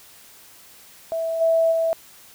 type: tone with level steps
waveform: sine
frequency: 656 Hz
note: E5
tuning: 9 cents flat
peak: -22 / -15 / -18 dBFS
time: 1.12-1.93 s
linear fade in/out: 0 ms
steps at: 1.4 / 1.71 s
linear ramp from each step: 20 ms
effects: white hiss -48 dBFS RMS until 2.34 s